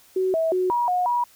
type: tone with pitch steps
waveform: sine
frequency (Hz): 374.8 / 649 / 367.9 / 959 / 723 / 965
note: F#4 / E5 / F#4 / A#5 / F#5 / B5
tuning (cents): +22 / -27 / -10 / +49 / -40 / -40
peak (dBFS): -19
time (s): 0.16-1.24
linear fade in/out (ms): 5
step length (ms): 180
effects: white hiss -54 dBFS RMS until 1.35 s